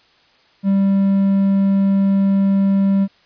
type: tone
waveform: triangle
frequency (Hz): 196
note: G3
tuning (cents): 0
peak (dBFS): -10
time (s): 0.63-3.08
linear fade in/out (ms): 50
effects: white hiss -54 dBFS RMS until 3.25 s + resampled to 11025 Hz